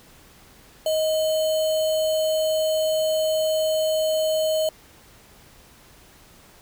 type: tone with sample-and-hold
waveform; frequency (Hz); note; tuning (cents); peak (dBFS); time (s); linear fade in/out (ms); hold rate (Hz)
sine; 628; D#5; +16; -19; 0.86-4.69; 2; 3675
effects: pink hiss -51 dBFS RMS until 6.61 s